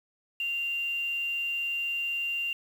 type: tone with quantisation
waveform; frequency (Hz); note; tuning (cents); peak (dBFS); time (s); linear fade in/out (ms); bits
sine; 2778; F7; -10; -28; 0.4-2.53; 2; 8
effects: none